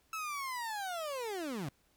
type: linear sweep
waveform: 30% pulse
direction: down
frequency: 1318.5 to 125 Hz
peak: -34 dBFS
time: 0.13-1.69 s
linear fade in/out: 2 ms
effects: pink hiss -71 dBFS RMS until 1.96 s